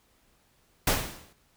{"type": "noise with exponential decay", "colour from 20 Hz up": "pink", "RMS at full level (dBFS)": -21, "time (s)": [0.87, 1.33], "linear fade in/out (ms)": 5, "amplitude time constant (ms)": 100, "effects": ["pink hiss -66 dBFS RMS until 1.56 s"]}